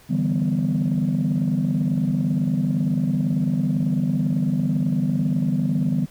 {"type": "chord", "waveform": "sine", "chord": "E minor seventh", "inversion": "third", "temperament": "equal with one note detuned", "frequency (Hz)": [146.83, 164.81, 194.98, 246.9], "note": ["D3", "E3", "G3", "B3"], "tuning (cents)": [0, 0, -9, 0], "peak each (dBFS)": -23, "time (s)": [0.09, 6.06], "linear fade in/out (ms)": 20, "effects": ["tanh soft clip ceiling -13 dBFS", "pink hiss -51 dBFS RMS until 6.1 s"]}